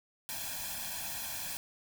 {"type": "noise with comb filter", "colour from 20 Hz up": "white", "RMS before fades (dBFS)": -39, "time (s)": [0.29, 1.57], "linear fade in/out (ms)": 0, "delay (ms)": 1.2, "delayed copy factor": 0.85, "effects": []}